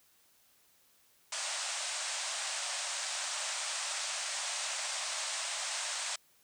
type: band-pass noise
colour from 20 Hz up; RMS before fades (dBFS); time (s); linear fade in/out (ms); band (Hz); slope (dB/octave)
white; -37; 1.32-6.16; 5; 560 to 9000; 96
effects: white hiss -67 dBFS RMS until 6.43 s